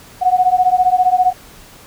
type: beating tone pair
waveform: sine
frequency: 727 / 742 Hz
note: F#5 / F#5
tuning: -31 / +5 cents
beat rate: 15 Hz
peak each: -13 dBFS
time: 0.21-1.33 s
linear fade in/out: 20 ms
effects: pink hiss -41 dBFS RMS until 1.86 s